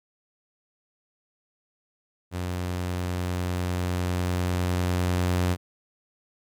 sawtooth tone with level ramp, 90 Hz, F#2, 47 cents flat, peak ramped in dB -24 to -17 dBFS, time 2.31-5.57 s, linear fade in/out 50 ms, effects MP3 96 kbps

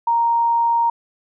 sine tone, 932.3 Hz, A#5, in tune, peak -14 dBFS, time 0.07-0.9 s, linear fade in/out 5 ms, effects none

